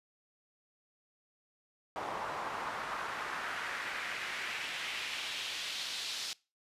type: noise with band-pass filter sweep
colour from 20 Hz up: pink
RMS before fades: -39 dBFS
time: 1.96-6.33 s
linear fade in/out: 0 ms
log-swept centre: 860 to 4400 Hz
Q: 1.8
effects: noise-tail reverb RT60 0.3 s tail -23 dB re dry + resampled to 32000 Hz